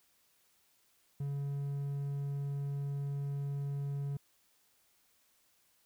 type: tone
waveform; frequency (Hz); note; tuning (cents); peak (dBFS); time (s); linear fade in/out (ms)
triangle; 140.9; C#3; +29; -32; 1.2-4.17; 5
effects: white hiss -71 dBFS RMS until 5.85 s